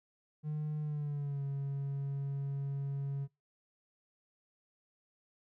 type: tone with pitch glide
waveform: triangle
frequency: 151.6 to 139.02 Hz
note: D#3 to C#3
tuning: -45 to +5 cents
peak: -31 dBFS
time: 0.43-3.28 s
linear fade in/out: 50 ms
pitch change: -150 cents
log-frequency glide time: 0.81-1.43 s
effects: noise-tail reverb RT60 0.2 s tail -24 dB re dry + tanh soft clip ceiling -28 dBFS